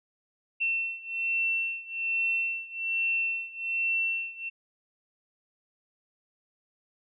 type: beating tone pair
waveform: sine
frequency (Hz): 2699 / 2700.2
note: E7 / E7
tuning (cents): +40 / +41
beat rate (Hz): 1.2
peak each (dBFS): -29 / -31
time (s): 0.6-4.5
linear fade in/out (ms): 20
effects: none